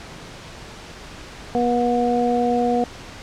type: harmonic tone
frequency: 241.6 Hz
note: B3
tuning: 38 cents flat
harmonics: 1 / 2 / 3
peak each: -21 / -21 / -21 dBFS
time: 1.55-2.84 s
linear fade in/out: 0 ms
effects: pink hiss -38 dBFS RMS until 3.22 s + low-pass 6000 Hz 12 dB/octave